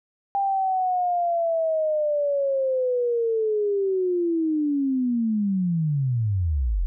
sine linear sweep, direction down, 798 to 37.97 Hz, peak -20 dBFS, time 0.35-6.86 s, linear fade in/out 0 ms, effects none

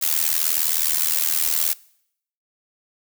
blue noise with amplitude modulation, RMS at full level -17 dBFS, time 0.01-1.74 s, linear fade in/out 20 ms, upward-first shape sine, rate 79.3 Hz, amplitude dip 90%, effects noise-tail reverb RT60 0.7 s tail -23 dB re dry

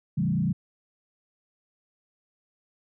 sine tone with frequency modulation, 171.8 Hz, F3, 28 cents flat, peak -22 dBFS, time 0.17-0.53 s, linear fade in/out 10 ms, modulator 29.6 Hz, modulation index 1.4, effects none

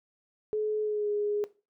sine tone with pitch glide, 427.2 to 414.8 Hz, G#4 to G#4, +49 to -2 cents, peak -26 dBFS, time 0.53-1.44 s, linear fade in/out 0 ms, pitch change -51 cents, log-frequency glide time 0.82-1.09 s, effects noise-tail reverb RT60 0.3 s tail -17 dB re dry

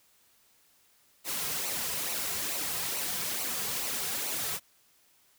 white noise with flanger, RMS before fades -33 dBFS, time 1.24-4.6 s, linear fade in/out 50 ms, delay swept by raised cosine 0.58 to 3.48 ms, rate 2.3 Hz, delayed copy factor -0.6, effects white hiss -65 dBFS RMS until 5.38 s

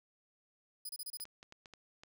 10% pulse tone bursts, 4978 Hz, D#8, in tune, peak -34 dBFS, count 6, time 0.85-1.242 s, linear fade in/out 5 ms, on 42 ms, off 28 ms
clicks, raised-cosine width 0.2 ms, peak -35 dBFS, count 7, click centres 1.2 / 1.254 / 1.429 / 1.524 / 1.658 / 1.737 / 2.035 s
effects none

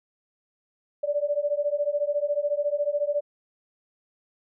sine beating tone pair, 576 / 590 Hz, D5 / D5, -34 / +8 cents, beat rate 14 Hz, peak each -26 dBFS, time 1.03-3.21 s, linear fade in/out 10 ms, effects none

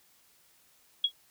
sine tone with exponential decay, 3322 Hz, G#7, in tune, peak -19 dBFS, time 1.04-1.12 s, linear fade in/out 5 ms, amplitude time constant 16 ms, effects white hiss -64 dBFS RMS until 1.3 s

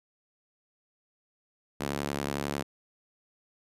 sawtooth tone with high-pass filter, 71.1 Hz, C#2, 45 cents sharp, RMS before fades -33 dBFS, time 1.8-2.63 s, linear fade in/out 10 ms, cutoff 200 Hz, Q 0.73, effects resampled to 32000 Hz

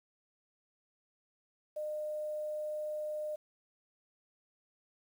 sine tone with quantisation, 607 Hz, D#5, 43 cents flat, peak -35 dBFS, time 1.76-3.36 s, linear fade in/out 10 ms, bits 10, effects none

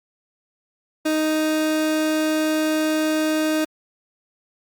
30% pulse tone, 311.1 Hz, D#4, in tune, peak -16 dBFS, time 1.05-3.65 s, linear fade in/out 10 ms, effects Opus 48 kbps

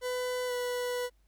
40% pulse tone with pitch glide, 500 to 492.3 Hz, B4 to B4, +21 to -6 cents, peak -30 dBFS, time 0.01-1.1 s, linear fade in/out 50 ms, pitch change -27 cents, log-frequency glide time 0.47-0.52 s, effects added 50 Hz sine -63 dBFS peak until 1.27 s + pink hiss -75 dBFS RMS until 1.27 s

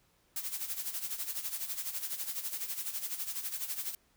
blue noise with tremolo, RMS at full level -35 dBFS, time 0.36-3.95 s, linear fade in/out 2 ms, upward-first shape sine, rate 12 Hz, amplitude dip 70%, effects pink hiss -70 dBFS RMS until 4.16 s

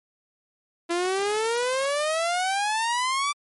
sawtooth exponential sweep, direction up, 337.1 to 1174.7 Hz, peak -19 dBFS, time 0.89-3.33 s, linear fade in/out 20 ms, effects MP3 48 kbps

